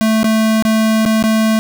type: tone with dropouts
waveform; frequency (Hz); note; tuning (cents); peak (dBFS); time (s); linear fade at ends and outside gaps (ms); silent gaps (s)
square; 220; A3; 0; -11; 0.01-1.59; 0; 0.231-0.243 / 0.624-0.651 / 1.052-1.06 / 1.226-1.239
effects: none